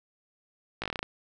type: slowing click train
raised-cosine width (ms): 0.3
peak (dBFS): -16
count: 9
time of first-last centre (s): 0.82-1.029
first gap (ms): 17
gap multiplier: 1.12
effects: none